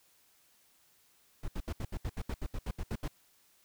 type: noise bursts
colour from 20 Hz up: brown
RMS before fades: -35 dBFS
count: 14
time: 1.43-3.08 s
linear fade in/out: 5 ms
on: 51 ms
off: 72 ms
effects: white hiss -67 dBFS RMS until 3.64 s